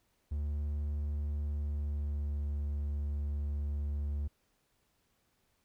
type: tone with pitch glide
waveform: triangle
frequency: 73.42 to 72.49 Hz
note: D2 to D2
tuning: 0 to -22 cents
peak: -30 dBFS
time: 0.31-4.28 s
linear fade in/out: 10 ms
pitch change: -22 cents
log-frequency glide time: 1.43-2.44 s
effects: pink hiss -75 dBFS RMS until 5.64 s